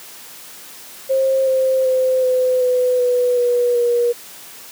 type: tone with pitch steps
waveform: sine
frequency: 532 / 524.1 / 516.3 / 508.6 / 501 / 493.5 / 486.2 / 478.9 Hz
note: C5 / C5 / C5 / C5 / B4 / B4 / B4 / A#4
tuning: +29 / +3 / -23 / -49 / +25 / -1 / -27 / +47 cents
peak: -13 dBFS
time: 1.09-4.13 s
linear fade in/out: 20 ms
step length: 380 ms
effects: white hiss -38 dBFS RMS until 4.71 s + high-pass 150 Hz 12 dB/octave